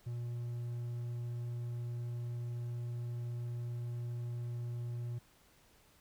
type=tone; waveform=triangle; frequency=119.7 Hz; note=A#2; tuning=46 cents sharp; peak=-35 dBFS; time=0.06-5.19 s; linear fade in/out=10 ms; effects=pink hiss -66 dBFS RMS until 6 s